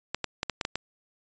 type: clicks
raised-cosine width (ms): 0.2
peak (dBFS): -11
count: 7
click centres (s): 0.146 / 0.243 / 0.431 / 0.497 / 0.612 / 0.651 / 0.756
effects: resampled to 16000 Hz